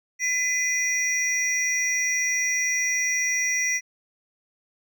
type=tone cluster; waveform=triangle; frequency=2012 / 2447 / 5770 Hz; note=B6 / D#7 / F#8; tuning=+32 / -29 / -44 cents; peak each=-23 / -30 / -24 dBFS; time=0.19-3.81 s; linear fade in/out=50 ms; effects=none